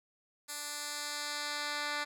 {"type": "tone with band-pass filter sweep", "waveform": "10% pulse", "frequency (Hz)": 293.7, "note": "D4", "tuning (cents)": 0, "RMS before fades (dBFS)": -38, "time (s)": [0.48, 2.05], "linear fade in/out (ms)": 20, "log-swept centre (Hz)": [9600, 2800], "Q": 0.81, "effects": []}